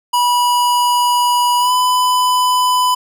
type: tone with pitch glide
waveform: square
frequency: 975 to 1000.7 Hz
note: B5 to B5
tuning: -23 to +23 cents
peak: -12 dBFS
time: 0.13-2.95 s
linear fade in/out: 10 ms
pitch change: +46 cents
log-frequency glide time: 1.59-1.72 s
effects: none